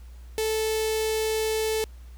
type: tone with notch filter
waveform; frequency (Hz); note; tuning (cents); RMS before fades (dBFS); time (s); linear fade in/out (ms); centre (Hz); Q
sawtooth; 438.1; A4; -7; -26; 0.38-1.84; 0; 1200; 0.69
effects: added 60 Hz sine -41 dBFS peak until 2.17 s + pink hiss -59 dBFS RMS until 2.17 s